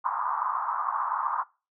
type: band-pass noise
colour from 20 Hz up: pink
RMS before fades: -29 dBFS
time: 0.04-1.44 s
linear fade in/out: 20 ms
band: 930 to 1200 Hz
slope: 48 dB/octave
effects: noise-tail reverb RT60 0.3 s tail -21 dB re dry